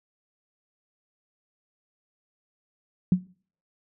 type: tone with exponential decay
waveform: sine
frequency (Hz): 182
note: F#3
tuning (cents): -28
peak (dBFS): -13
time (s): 3.12-3.27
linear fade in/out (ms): 2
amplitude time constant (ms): 31
effects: noise-tail reverb RT60 0.5 s tail -24 dB re dry